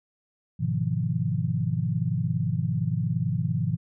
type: chord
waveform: sine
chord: F half-diminished seventh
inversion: first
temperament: just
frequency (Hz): 104.77 / 125.72 / 157.15 / 174.61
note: Ab2 / Cb3 / Eb3 / F3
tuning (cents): +16 / +31 / +18 / 0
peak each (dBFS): -30 / -28 / -28 / -30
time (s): 0.59-3.77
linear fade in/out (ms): 20
effects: none